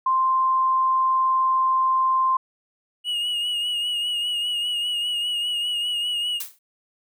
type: tone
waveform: sine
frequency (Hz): 1046.5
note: C6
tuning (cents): 0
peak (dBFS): -17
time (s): 0.06-2.37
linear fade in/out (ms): 5
type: tone with vibrato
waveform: triangle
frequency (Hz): 2892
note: F#7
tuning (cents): -40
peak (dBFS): -21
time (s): 3.04-6.41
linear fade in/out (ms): 50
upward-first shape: sine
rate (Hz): 5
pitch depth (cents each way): 35
type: noise with exponential decay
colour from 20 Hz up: blue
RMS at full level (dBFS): -26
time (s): 6.4-6.59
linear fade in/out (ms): 5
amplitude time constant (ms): 41
effects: none